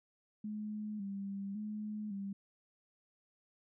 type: tone with vibrato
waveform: sine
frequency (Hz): 204.7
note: G#3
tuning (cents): -25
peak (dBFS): -38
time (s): 0.44-2.33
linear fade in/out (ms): 5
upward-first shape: square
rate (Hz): 0.9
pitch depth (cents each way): 60
effects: none